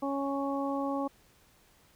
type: harmonic tone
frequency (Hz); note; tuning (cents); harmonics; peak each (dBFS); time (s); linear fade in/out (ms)
277.2; C#4; 0; 1 / 2 / 3 / 4; -32 / -35 / -37 / -38; 0.02-1.08; 10
effects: pink hiss -63 dBFS RMS until 1.95 s